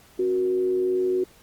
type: tone with frequency modulation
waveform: sine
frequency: 370 Hz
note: F#4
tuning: in tune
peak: -20 dBFS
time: 0.19-1.24 s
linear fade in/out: 5 ms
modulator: 103 Hz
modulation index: 0.35
effects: pink hiss -54 dBFS RMS until 1.42 s + Opus 48 kbps